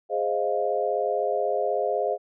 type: chord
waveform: sine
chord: F minor seventh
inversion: first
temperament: equal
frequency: 415.3 / 523.3 / 622.3 / 698.5 Hz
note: Ab4 / C5 / Eb5 / F5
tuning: 0 / 0 / 0 / 0 cents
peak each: -28 dBFS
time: 0.09-2.18 s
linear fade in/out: 50 ms
effects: none